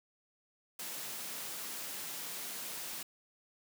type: high-pass noise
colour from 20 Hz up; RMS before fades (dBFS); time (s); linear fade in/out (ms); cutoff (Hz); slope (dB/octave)
white; -42; 0.79-3.03; 5; 130; 48
effects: none